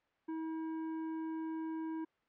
sine tone with tanh clipping, 320.9 Hz, E4, 46 cents flat, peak -39 dBFS, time 0.28-2.05 s, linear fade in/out 10 ms, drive 11 dB, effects white hiss -75 dBFS RMS until 2.28 s + low-pass 2000 Hz 12 dB/octave

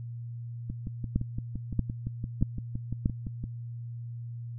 two click trains, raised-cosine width 5 ms, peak -21 / -12 dBFS, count 17 / 4, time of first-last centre 0.7-3.44 / 1.16-3.059 s, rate 5.84 / 1.58 Hz, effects added 118 Hz sine -36 dBFS peak until 4.58 s

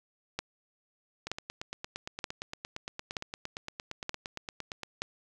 two click trains, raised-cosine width 0.2 ms, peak -20 / -15 dBFS, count 32 / 6, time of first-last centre 1.27-4.833 / 0.39-5.02 s, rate 8.7 / 1.08 Hz, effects none

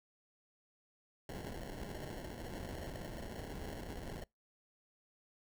pink noise with sample-and-hold, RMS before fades -45 dBFS, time 1.29-4.24 s, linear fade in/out 2 ms, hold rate 1225 Hz, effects noise-tail reverb RT60 0.2 s tail -26 dB re dry

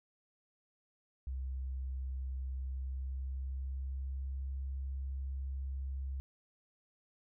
sine tone with pitch glide, 65.41 to 67.17 Hz, C2 to C2, 0 to +46 cents, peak -36 dBFS, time 1.27-6.2 s, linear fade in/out 0 ms, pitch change +46 cents, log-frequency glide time 2.53-4.51 s, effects none

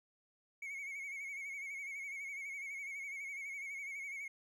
triangle tone with vibrato, 2216 Hz, C#7, 1 cent flat, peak -40 dBFS, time 0.62-4.28 s, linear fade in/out 5 ms, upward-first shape sine, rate 12 Hz, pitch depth 60 cents each way, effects none

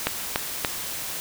click train, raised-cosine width 0.3 ms, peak -5 dBFS, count 3, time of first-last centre 0.07-0.648 s, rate 3.46 Hz, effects white hiss -32 dBFS RMS until 1.2 s

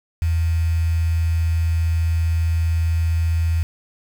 sine tone with quantisation, 82.41 Hz, E2, in tune, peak -16 dBFS, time 0.22-3.63 s, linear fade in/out 0 ms, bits 6, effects none

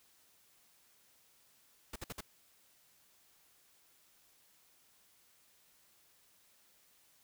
pink noise bursts, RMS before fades -43 dBFS, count 4, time 1.93-2.208 s, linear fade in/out 5 ms, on 29 ms, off 54 ms, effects white hiss -68 dBFS RMS until 7.23 s

